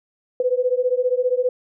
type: beating tone pair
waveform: sine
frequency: 493.9 / 508.9 Hz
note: B4 / C5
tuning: 0 / -48 cents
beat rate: 15 Hz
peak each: -20 dBFS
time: 0.4-1.49 s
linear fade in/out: 2 ms
effects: none